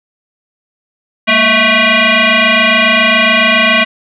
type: tone with frequency modulation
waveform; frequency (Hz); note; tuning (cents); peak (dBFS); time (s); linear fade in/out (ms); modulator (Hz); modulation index
sine; 233.1; A#3; 0; -6; 1.27-3.85; 20; 439; 6.5
effects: none